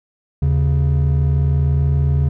triangle tone pair together, 77.78 / 138.59 Hz, D#2 / C#3, 0 / 0 cents, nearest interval minor seventh, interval 1000 cents, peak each -13 dBFS, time 0.42-2.29 s, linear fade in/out 5 ms, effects tanh soft clip ceiling -6 dBFS

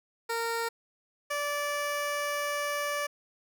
15% pulse tone pair in turn, 461.4 / 581.3 Hz, A#4 / D5, -18 / -18 cents, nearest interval major third, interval 400 cents, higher second, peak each -23 / -23 dBFS, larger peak neither, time 0.29-0.69 / 1.3-3.07 s, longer second, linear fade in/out 10 ms, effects none

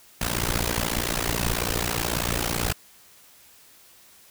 pink noise with amplitude modulation, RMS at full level -22 dBFS, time 0.21-2.73 s, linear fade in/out 5 ms, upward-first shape sine, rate 58.3 Hz, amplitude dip 95%, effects white hiss -53 dBFS RMS until 4.3 s

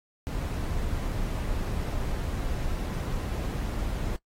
brown noise, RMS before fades -30 dBFS, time 0.27-4.16 s, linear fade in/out 0 ms, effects noise-tail reverb RT60 0.1 s tail -21 dB re dry + AAC 48 kbps

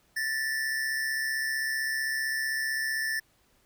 square tone pair together, 1764.4 / 1900 Hz, A6 / A#6, +4 / +33 cents, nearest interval minor second, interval 129 cents, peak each -29 / -38 dBFS, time 0.16-3.2 s, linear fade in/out 10 ms, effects pink hiss -66 dBFS RMS until 3.65 s

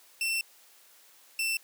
sawtooth tone pair in turn, 2690 / 2680 Hz, E7 / E7, +34 / +28 cents, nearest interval unison, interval 6 cents, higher first, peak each -24 dBFS, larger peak neither, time 0.21-0.41 / 1.39-1.57 s, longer first, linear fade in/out 2 ms, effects white hiss -58 dBFS RMS until 1.63 s + high-pass 400 Hz 12 dB/octave

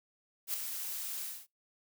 blue noise with ADSR envelope, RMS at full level -32 dBFS, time 0.47-1.47 s, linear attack 69 ms, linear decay 3 ms, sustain -7 dB, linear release 240 ms, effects noise-tail reverb RT60 0.2 s tail -25 dB re dry

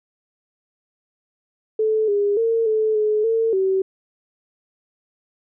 sine tone with pitch steps, 435.7 / 407.2 / 455.8 / 435.2 / 426.2 / 451.9 / 381.8 Hz, A4 / G#4 / A#4 / A4 / G#4 / A4 / G4, -17 / -34 / -39 / -19 / +45 / +46 / -46 cents, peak -16 dBFS, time 1.79-3.82 s, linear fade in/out 5 ms, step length 290 ms, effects none

